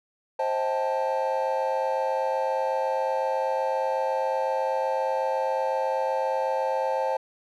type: chord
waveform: triangle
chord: A half-diminished seventh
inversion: first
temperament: just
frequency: 528 / 633.6 / 792 / 880 Hz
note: C5 / Eb5 / G5 / A5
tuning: +16 / +31 / +18 / 0 cents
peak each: -25 / -30 / -31 / -26 dBFS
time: 0.39-7.17 s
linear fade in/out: 5 ms
effects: none